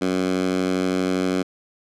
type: tone with high-pass filter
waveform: 10% pulse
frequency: 92.5 Hz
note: F#2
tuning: in tune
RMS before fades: -22 dBFS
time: 0.01-1.43 s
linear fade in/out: 10 ms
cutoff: 230 Hz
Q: 2.1
effects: low-pass 8000 Hz 12 dB/octave